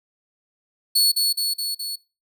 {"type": "tone with echo", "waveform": "sawtooth", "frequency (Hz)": 4406, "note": "C#8", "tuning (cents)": -11, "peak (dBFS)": -12, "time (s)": [0.95, 1.12], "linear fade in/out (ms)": 10, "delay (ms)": 210, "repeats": 4, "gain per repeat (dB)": -3, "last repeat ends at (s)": 1.96, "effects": ["noise-tail reverb RT60 0.3 s tail -22 dB re dry"]}